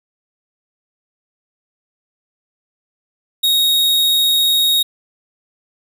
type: tone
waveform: 45% pulse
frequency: 3757 Hz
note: A#7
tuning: 13 cents sharp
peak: -12 dBFS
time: 3.43-4.83 s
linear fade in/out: 10 ms
effects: none